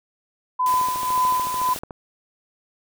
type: tone with tremolo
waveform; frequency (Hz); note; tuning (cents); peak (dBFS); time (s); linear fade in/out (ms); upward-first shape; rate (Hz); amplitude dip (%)
sine; 1008; B5; +35; -16; 0.59-1.74; 10; sine; 1.9; 60
type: noise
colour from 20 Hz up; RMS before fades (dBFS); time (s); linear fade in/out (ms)
white; -33; 0.66-1.79; 2
type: click train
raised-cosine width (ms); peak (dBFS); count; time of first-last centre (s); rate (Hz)
1; -20; 17; 0.74-1.908; 13.7
effects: none